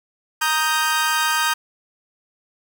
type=chord; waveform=sawtooth; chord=Eb major; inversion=second; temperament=equal; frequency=932.3 / 1244.5 / 1568 Hz; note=Bb5 / Eb6 / G6; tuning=0 / 0 / 0 cents; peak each=-19 / -19 / -18 dBFS; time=0.41-1.54 s; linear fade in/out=10 ms; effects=none